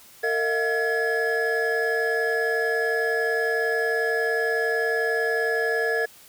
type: tone cluster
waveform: triangle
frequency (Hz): 455.7 / 639 / 710 / 1695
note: A#4 / D#5 / F5 / G#6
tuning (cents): -39 / +46 / +28 / +35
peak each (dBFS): -23 / -29 / -30 / -23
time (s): 0.23-6.06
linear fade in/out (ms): 10
effects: white hiss -50 dBFS RMS until 6.28 s